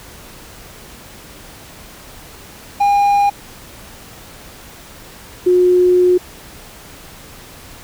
triangle / sine tone pair in turn, 810 / 360.8 Hz, G#5 / F#4, -43 / -44 cents, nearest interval octave + major second, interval 1401 cents, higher first, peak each -8 dBFS, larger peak neither, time 2.8-3.3 / 5.46-6.18 s, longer second, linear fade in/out 10 ms, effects pink hiss -38 dBFS RMS until 7.83 s

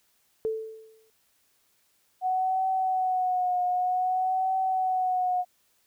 sine tone with exponential decay, 441.4 Hz, A4, 5 cents sharp, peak -23 dBFS, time 0.45-1.1 s, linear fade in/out 0 ms, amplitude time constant 140 ms
sine tone with vibrato, 740 Hz, F#5, in tune, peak -23 dBFS, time 2.21-5.45 s, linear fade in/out 50 ms, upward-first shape triangle, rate 0.53 Hz, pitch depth 47 cents each way
effects white hiss -68 dBFS RMS until 5.86 s

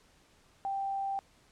sine tone, 785 Hz, G5, 2 cents sharp, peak -31 dBFS, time 0.65-1.19 s, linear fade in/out 0 ms, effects pink hiss -64 dBFS RMS until 1.51 s + low-pass 9000 Hz 12 dB/octave

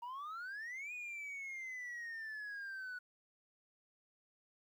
sine exponential two-way sweep, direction up then down, 932.3 to 2489 to 1467 Hz, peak -40 dBFS, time 0.02-2.99 s, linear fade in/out 10 ms, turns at 0.93 s, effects tanh soft clip ceiling -42 dBFS + 12-bit

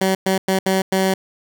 15% pulse tone bursts at uneven times, 190.3 Hz, F#3, 49 cents sharp, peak -9 dBFS, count 5, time 0.01-0.15 / 0.26-0.38 / 0.48-0.59 / 0.66-0.82 / 0.92-1.14 s, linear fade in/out 5 ms, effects none

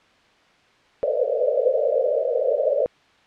white band-pass noise, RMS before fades -21 dBFS, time 1.03-2.86 s, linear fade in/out 0 ms, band 460 to 620 Hz, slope 96 dB/octave, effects white hiss -56 dBFS RMS until 3.26 s + low-pass 3000 Hz 12 dB/octave

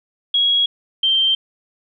sine tone pair in turn, 3314 / 3142 Hz, G#7 / G7, -4 / +3 cents, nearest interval minor second, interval 93 cents, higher first, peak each -13 dBFS, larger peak neither, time 0.34-0.66 / 1.03-1.35 s, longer neither, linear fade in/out 5 ms, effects none

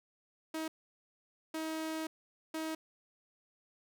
sawtooth tone bursts at uneven times, 317.8 Hz, D#4, 37 cents sharp, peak -32 dBFS, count 3, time 0.54-0.68 / 1.54-2.07 / 2.54-2.75 s, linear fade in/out 5 ms, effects none

